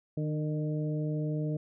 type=harmonic tone with a mistuned harmonic; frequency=152.8 Hz; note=D#3; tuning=31 cents flat; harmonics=1 / 2 / 3 / 4; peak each=-30 / -36 / -40 / -42 dBFS; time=0.17-1.57 s; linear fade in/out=5 ms; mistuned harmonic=2; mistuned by=-19 cents; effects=none

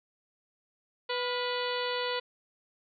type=harmonic tone with a mistuned harmonic; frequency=493.9 Hz; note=B4; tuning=in tune; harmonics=1 / 2 / 3 / 4 / 5 / 6 / 7 / 8 / 9; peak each=-33 / -36 / -40 / -40 / -43 / -40 / -41 / -42 / -42 dBFS; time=1.09-2.2 s; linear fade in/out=10 ms; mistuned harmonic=3; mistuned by=-57 cents; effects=none

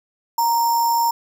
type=tone with sample-and-hold; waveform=sine; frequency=932.3 Hz; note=A#5; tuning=in tune; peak=-15 dBFS; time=0.38-1.11 s; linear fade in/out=5 ms; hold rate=6300 Hz; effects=none

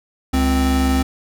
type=tone pair together; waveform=square; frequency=69.3 / 261 Hz; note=C#2 / C4; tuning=0 / -4 cents; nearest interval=octave + major seventh; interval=2296 cents; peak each=-18 / -18 dBFS; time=0.33-1.03 s; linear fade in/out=10 ms; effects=none

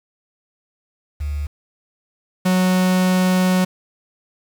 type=tone pair in turn; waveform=sine / 45% pulse; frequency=73.1 / 184.2 Hz; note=D2 / F#3; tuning=-7 / -7 cents; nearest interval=octave + major third; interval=1600 cents; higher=second; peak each=-21 / -14 dBFS; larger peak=second; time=1.2-1.47 / 2.45-3.65 s; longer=second; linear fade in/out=10 ms; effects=7-bit

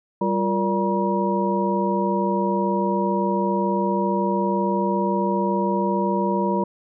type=tone cluster; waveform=sine; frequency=195.4 / 350.1 / 468 / 581 / 956 Hz; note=G3 / F4 / A#4 / D5 / A#5; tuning=-5 / +4 / +7 / -19 / +43 cents; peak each=-23 / -26 / -28 / -28 / -24 dBFS; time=0.21-6.64 s; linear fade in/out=5 ms; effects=none

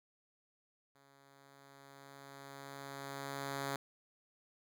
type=tone with level ramp; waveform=5% pulse; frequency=138.59 Hz; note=C#3; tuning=in tune; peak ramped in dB=-54 to -25 dBFS; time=0.95-3.76 s; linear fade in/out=2 ms; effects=none

